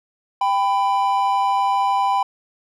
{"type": "tone pair together", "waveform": "triangle", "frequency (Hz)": [789, 998.3], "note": ["G5", "B5"], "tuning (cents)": [11, 18], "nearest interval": "major third", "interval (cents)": 407, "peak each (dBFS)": -17, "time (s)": [0.41, 2.23], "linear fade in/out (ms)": 5, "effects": []}